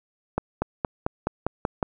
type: accelerating click train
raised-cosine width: 1 ms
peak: -9 dBFS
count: 8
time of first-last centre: 0.38-1.828 s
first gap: 240 ms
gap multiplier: 0.95
effects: none